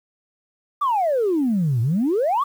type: exponential two-way sweep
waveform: sine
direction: down then up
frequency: 1205 to 110 to 1205 Hz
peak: -16 dBFS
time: 0.81-2.44 s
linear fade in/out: 10 ms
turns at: 1.81 s
effects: tanh soft clip ceiling -13 dBFS + 8-bit